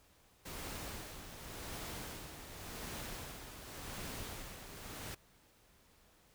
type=noise with tremolo; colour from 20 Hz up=pink; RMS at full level=-44 dBFS; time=0.45-5.15 s; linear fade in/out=10 ms; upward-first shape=sine; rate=0.89 Hz; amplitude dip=55%; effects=pink hiss -67 dBFS RMS until 6.34 s